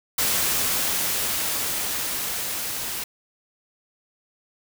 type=noise with level ramp; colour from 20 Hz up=white; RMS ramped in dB=-22 to -30 dBFS; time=0.18-3.04 s; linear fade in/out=5 ms; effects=none